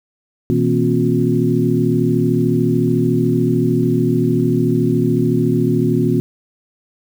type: tone cluster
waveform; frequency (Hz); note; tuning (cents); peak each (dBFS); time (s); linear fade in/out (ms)
sine; 123.4 / 163.6 / 237.7 / 271.3 / 359.5; B2 / E3 / A#3 / C#4 / F#4; -1 / -13 / +34 / -37 / -50; -19; 0.5-6.2; 0
effects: 7-bit